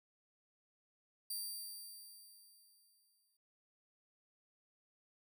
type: tone with exponential decay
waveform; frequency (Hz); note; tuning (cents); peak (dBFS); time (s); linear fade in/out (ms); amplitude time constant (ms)
10% pulse; 4699; D8; 0; -32; 1.3-3.37; 5; 450
effects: noise-tail reverb RT60 0.1 s tail -26 dB re dry